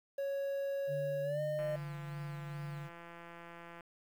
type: tone with pitch glide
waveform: triangle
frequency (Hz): 554.4 to 608.1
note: C#5 to D#5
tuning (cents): 0 to -40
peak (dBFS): -32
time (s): 0.18-1.76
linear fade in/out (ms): 5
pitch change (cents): +160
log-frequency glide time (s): 1.23-1.41
type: tone with tremolo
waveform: sine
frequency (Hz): 146.83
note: D3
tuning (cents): 0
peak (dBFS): -39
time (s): 0.87-2.9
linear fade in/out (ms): 50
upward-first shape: triangle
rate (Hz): 2.4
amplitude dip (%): 30
type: click train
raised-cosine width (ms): 0.5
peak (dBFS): -36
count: 378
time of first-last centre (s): 1.59-3.808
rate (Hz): 170
effects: 10-bit